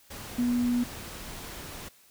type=tone in noise; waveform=sine; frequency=243.2 Hz; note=B3; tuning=26 cents flat; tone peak=-23 dBFS; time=0.38-0.84 s; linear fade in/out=10 ms; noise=pink; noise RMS=-41 dBFS; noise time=0.1-1.89 s; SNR=+15 dB; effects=white hiss -59 dBFS RMS until 2.1 s